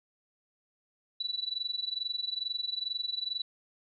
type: tone with amplitude modulation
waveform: sine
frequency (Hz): 3951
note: B7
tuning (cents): 0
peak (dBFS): -28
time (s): 1.2-3.42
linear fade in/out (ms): 5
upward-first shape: sine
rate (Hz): 22.3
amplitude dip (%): 90
effects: none